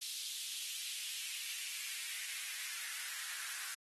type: noise with high-pass filter sweep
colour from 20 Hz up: white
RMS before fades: -43 dBFS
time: 0.01-3.75 s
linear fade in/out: 10 ms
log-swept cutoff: 3600 to 1500 Hz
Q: 2.3
effects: AAC 32 kbps